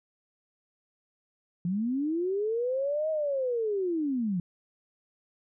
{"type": "linear two-way sweep", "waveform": "sine", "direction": "up then down", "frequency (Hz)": [167.6, 637, 167.6], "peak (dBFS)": -26, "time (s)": [1.65, 4.4], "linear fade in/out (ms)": 2, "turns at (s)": 3.1, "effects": []}